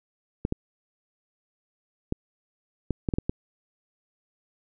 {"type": "clicks", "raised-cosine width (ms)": 3, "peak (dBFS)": -12, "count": 8, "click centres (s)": [0.451, 0.524, 2.124, 2.907, 3.088, 3.138, 3.185, 3.295], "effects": []}